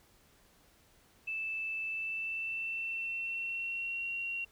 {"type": "tone with pitch glide", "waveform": "sine", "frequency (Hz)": [2637, 2747], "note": ["E7", "F7"], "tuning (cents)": [0, -29], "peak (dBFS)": -34, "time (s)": [1.27, 4.45], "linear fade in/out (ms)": 10, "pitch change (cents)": 71, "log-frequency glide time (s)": [1.86, 4.11], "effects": ["pink hiss -65 dBFS RMS until 4.51 s"]}